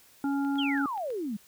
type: harmonic tone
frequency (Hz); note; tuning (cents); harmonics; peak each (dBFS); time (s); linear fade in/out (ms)
279; C#4; +11; 1 / 3 / 5; -26 / -36 / -40; 0.24-0.86; 2
type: clicks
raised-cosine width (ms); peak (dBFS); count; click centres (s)
0.3; -34; 6; 0.449 / 0.557 / 0.633 / 0.778 / 0.977 / 1.104
type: exponential sweep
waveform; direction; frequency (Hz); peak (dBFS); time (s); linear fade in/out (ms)
sine; down; 3400 to 192.6; -30; 0.58-1.37; 10
effects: white hiss -58 dBFS RMS until 1.47 s